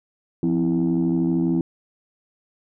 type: tone cluster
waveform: sine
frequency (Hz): 172.1 / 257.7 / 330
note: F3 / C4 / E4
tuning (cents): -25 / -26 / +2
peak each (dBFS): -21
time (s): 0.43-1.61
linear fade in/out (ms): 2
effects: tanh soft clip ceiling -13 dBFS